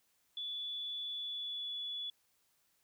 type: tone with pitch glide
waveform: sine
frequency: 3446 to 3420 Hz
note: A7 to A7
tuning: -37 to -50 cents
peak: -38 dBFS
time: 0.37-2.1 s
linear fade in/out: 2 ms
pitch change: -13 cents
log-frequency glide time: 1.07-1.78 s
effects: white hiss -75 dBFS RMS until 2.83 s